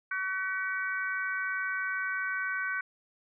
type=harmonic tone with a mistuned harmonic; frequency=377.7 Hz; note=F#4; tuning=36 cents sharp; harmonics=3 / 4 / 5 / 6; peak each=-39 / -31 / -39 / -40 dBFS; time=0.11-2.81 s; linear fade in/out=5 ms; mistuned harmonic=5; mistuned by=+39 cents; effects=none